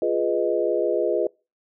sine chord, F half-diminished seventh, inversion none, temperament equal, 349.2 / 415.3 / 493.9 / 622.3 Hz, F4 / Ab4 / Cb5 / Eb5, 0 / 0 / 0 / 0 cents, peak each -25 dBFS, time 0.02-1.27 s, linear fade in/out 2 ms, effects noise-tail reverb RT60 0.3 s tail -26 dB re dry

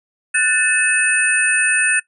sine tone cluster, 1488 / 1771 / 2579 / 8990 Hz, F#6 / A6 / E7 / C#9, +9 / +11 / -39 / +23 cents, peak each -19 dBFS, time 0.34-2 s, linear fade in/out 10 ms, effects noise-tail reverb RT60 0.1 s tail -19 dB re dry

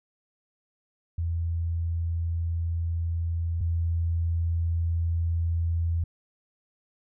sine tone pair in turn, 83.8 / 83.8 Hz, E2 / E2, +29 / +29 cents, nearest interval unison, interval 0 cents, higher neither, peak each -25 / -23 dBFS, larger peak second, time 1.18-3.61 / 3.61-6.04 s, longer neither, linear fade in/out 5 ms, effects none

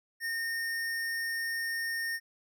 square tone, 1833 Hz, A#6, 30 cents flat, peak -32 dBFS, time 0.2-2.2 s, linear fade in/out 50 ms, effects none

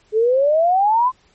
sine exponential sweep, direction up, 422.1 to 1046.5 Hz, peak -12 dBFS, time 0.12-1.12 s, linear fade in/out 50 ms, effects pink hiss -57 dBFS RMS until 1.34 s + MP3 32 kbps

